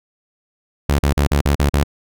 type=tone bursts; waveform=sawtooth; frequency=71.6 Hz; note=D2; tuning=43 cents flat; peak=-9 dBFS; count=7; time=0.89-1.836 s; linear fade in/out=5 ms; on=100 ms; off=41 ms; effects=none